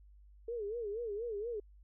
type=tone with vibrato; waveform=sine; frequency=440 Hz; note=A4; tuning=in tune; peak=-36 dBFS; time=0.48-1.6 s; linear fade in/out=5 ms; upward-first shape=sine; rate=4.2 Hz; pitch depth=160 cents each way; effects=added 50 Hz sine -56 dBFS peak until 1.83 s